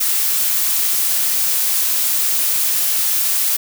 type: noise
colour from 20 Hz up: blue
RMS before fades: -17 dBFS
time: 0-3.57 s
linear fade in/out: 10 ms
effects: none